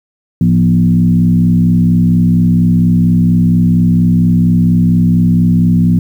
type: tone with frequency modulation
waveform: sine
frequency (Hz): 172.7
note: F3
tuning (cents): -19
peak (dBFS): -6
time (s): 0.41-5.99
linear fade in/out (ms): 2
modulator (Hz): 64.3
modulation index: 1
effects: 7-bit